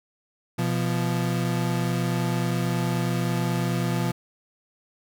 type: tone pair together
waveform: 35% pulse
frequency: 124.24 / 173.6 Hz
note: B2 / F3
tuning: +11 / -10 cents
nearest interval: tritone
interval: 579 cents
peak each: -24 dBFS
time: 0.58-4.12 s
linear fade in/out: 10 ms
effects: none